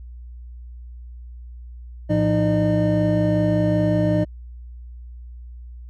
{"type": "tone cluster", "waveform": "triangle", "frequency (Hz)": [111.1, 173.6, 307.9, 605], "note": ["A2", "F3", "D#4", "D#5"], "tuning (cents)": [17, -10, -18, -49], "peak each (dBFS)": -20, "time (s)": [2.09, 4.25], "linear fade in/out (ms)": 20, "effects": ["added 60 Hz sine -35 dBFS peak until 5.89 s"]}